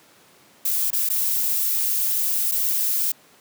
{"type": "noise with dropouts", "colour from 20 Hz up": "violet", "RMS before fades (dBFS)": -22, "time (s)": [0.65, 3.12], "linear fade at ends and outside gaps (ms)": 5, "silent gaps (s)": [[0.905, 0.929], [1.09, 1.099], [2.515, 2.519]], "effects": ["pink hiss -53 dBFS RMS until 3.4 s", "high-pass 200 Hz 12 dB/octave"]}